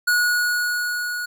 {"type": "tone with level ramp", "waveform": "square", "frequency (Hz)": 1456, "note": "F#6", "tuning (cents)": -28, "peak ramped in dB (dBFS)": [-16, -26], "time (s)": [0.07, 1.26], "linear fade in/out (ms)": 10, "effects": []}